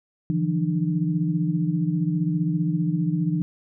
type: tone cluster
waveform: sine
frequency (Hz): 145.4 / 166.2 / 181.3 / 300.7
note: D3 / E3 / F#3 / D4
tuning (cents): -17 / +15 / -35 / +41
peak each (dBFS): -30 / -22 / -30 / -28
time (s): 0.3-3.42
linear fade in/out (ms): 0
effects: none